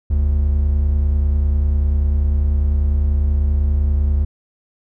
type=tone pair together; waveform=triangle; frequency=42.65 / 72.8 Hz; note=F1 / D2; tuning=-40 / -15 cents; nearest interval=major sixth; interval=925 cents; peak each=-19 / -12 dBFS; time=0.1-4.25 s; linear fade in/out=10 ms; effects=none